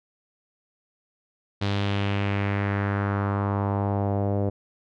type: tone with low-pass filter sweep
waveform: sawtooth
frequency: 100.3 Hz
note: G2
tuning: 40 cents sharp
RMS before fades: -25 dBFS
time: 1.61-4.5 s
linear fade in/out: 10 ms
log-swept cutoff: 4000 to 550 Hz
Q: 2.3
effects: none